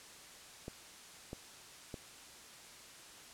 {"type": "clicks", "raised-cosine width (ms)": 2, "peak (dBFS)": -29, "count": 3, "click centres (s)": [0.681, 1.331, 1.942], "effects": ["white hiss -54 dBFS RMS until 3.33 s", "low-pass 9000 Hz 12 dB/octave"]}